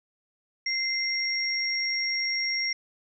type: tone pair together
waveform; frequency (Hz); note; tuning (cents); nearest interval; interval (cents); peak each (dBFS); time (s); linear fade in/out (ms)
sine; 2086 / 5569; C7 / F8; -6 / -6; octave + perfect fourth; 1700; -28; 0.66-2.73; 5
effects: none